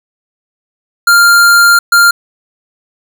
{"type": "tone bursts at uneven times", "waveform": "square", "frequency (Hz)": 1396.9, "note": "F6", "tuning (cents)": 0, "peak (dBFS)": -4, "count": 2, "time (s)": [[1.07, 1.79], [1.92, 2.11]], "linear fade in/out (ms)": 5, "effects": []}